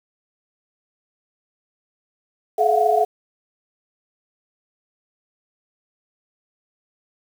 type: tone cluster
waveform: sine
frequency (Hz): 428.2 / 674 / 699 / 734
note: A4 / E5 / F5 / F#5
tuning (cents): -47 / +38 / +1 / -14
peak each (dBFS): -20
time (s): 2.58-3.05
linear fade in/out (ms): 10
effects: 7-bit